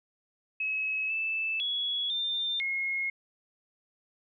sine tone with pitch steps, 2570 / 2634 / 3365 / 3597 / 2159 Hz, E7 / E7 / G#7 / A7 / C#7, -45 / -2 / +22 / +37 / -46 cents, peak -28 dBFS, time 0.6-3.1 s, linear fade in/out 5 ms, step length 500 ms, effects none

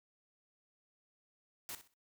white noise with echo, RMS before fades -44 dBFS, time 1.69-1.75 s, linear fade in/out 0 ms, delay 63 ms, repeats 3, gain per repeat -12 dB, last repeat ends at 1.939 s, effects noise-tail reverb RT60 0.1 s tail -20 dB re dry

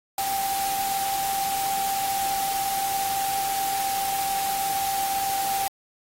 sine tone in noise, 784 Hz, G5, in tune, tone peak -25 dBFS, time 0.18-5.68 s, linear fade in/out 2 ms, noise white, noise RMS -31 dBFS, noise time 0.18-5.68 s, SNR +3 dB, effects AAC 48 kbps

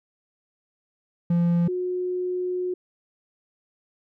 triangle / sine tone pair in turn, 171.9 / 362.8 Hz, F3 / F#4, -27 / -34 cents, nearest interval octave + minor second, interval 1293 cents, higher second, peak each -16 / -24 dBFS, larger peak first, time 1.3-1.68 / 1.68-2.74 s, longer second, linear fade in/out 5 ms, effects none

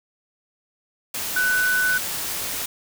sine tone in noise, 1494 Hz, F#6, 16 cents sharp, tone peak -18 dBFS, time 1.36-1.98 s, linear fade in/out 5 ms, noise white, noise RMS -28 dBFS, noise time 1.14-2.66 s, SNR +7 dB, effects none

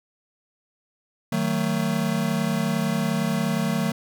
square chord, D# diminished, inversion none, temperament just, 155.56 / 186.68 / 224 Hz, D#3 / F#3 / A3, 0 / +16 / +31 cents, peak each -28 / -27 / -26 dBFS, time 1.32-3.92 s, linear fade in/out 5 ms, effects none

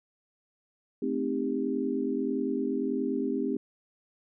sine chord, A half-diminished seventh, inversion none, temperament equal with one note detuned, 220 / 261.6 / 311.1 / 398.8 Hz, A3 / C4 / Eb4 / G4, 0 / 0 / 0 / +30 cents, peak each -35 / -30 / -34 / -32 dBFS, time 1.02-3.57 s, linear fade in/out 5 ms, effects none

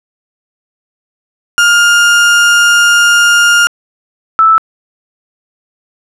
35% pulse / sine tone pair in turn, 1411 / 1316 Hz, F6 / E6, +17 / -3 cents, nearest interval minor second, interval 120 cents, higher first, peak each -3 dBFS, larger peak neither, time 1.58-3.67 / 4.39-4.58 s, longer first, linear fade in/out 0 ms, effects low-pass 10000 Hz 12 dB/octave

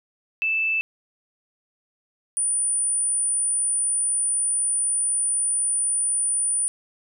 sine tone pair in turn, 2637 / 9418 Hz, E7 / D9, 0 / +4 cents, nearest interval octave + minor seventh, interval 2204 cents, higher second, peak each -20 dBFS, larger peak neither, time 0.42-0.81 / 2.37-6.68 s, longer second, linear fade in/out 0 ms, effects none

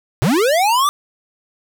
square linear sweep, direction up, 103.83 to 1201 Hz, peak -13 dBFS, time 0.22-0.89 s, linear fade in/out 0 ms, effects none

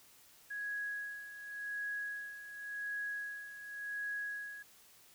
sine tone with tremolo, 1664 Hz, G#6, 3 cents sharp, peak -36 dBFS, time 0.5-4.63 s, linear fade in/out 10 ms, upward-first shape sine, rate 0.9 Hz, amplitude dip 70%, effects white hiss -62 dBFS RMS until 5.14 s

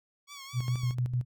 10% pulse tone with vibrato, 1115 Hz, C#6, 10 cents sharp, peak -35 dBFS, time 0.27-0.95 s, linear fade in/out 50 ms, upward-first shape triangle, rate 4.5 Hz, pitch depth 78 cents each way
sine tone with tremolo, 123.8 Hz, B2, 5 cents sharp, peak -25 dBFS, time 0.53-1.25 s, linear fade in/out 50 ms, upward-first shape square, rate 6.6 Hz, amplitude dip 60%
effects none

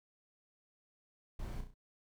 brown noise with echo, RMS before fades -42 dBFS, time 1.39-1.61 s, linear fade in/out 5 ms, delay 33 ms, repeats 4, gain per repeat -6 dB, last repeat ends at 1.742 s, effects none

